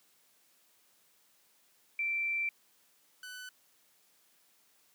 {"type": "tone pair in turn", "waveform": ["sine", "sawtooth"], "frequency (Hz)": [2344, 1500.3], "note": ["D7", "F#6"], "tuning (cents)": [-4, 24], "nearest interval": "minor sixth", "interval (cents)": 772, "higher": "first", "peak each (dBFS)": [-30, -40], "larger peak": "first", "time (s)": [[1.99, 2.49], [3.23, 3.49]], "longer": "first", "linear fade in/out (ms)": 2, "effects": ["white hiss -68 dBFS RMS until 4.94 s", "high-pass 150 Hz 12 dB/octave"]}